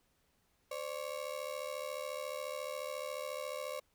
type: ring-modulated tone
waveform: 35% pulse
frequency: 554.4 Hz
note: C#5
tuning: in tune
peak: -34 dBFS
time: 0.71-3.8 s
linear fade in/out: 5 ms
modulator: 37.1 Hz
effects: pink hiss -75 dBFS RMS until 3.94 s